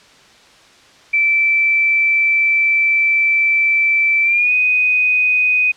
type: tone with pitch glide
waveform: sine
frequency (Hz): 2328 to 2495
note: D7 to D#7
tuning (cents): -16 to +4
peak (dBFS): -11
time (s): 1.13-5.72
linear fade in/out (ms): 10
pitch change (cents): +120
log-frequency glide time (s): 4.23-4.53
effects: white hiss -46 dBFS RMS until 5.76 s + low-pass 5000 Hz 12 dB/octave